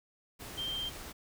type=tone in noise; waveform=sine; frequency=3158 Hz; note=G7; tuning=12 cents sharp; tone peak=-34 dBFS; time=0.57-0.9 s; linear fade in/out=20 ms; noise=pink; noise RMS=-45 dBFS; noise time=0.39-1.13 s; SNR=+8 dB; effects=none